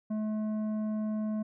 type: tone with tanh clipping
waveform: sine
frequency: 214.9 Hz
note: A3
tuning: 41 cents flat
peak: -31 dBFS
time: 0.1-1.43 s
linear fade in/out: 10 ms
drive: 9 dB
effects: none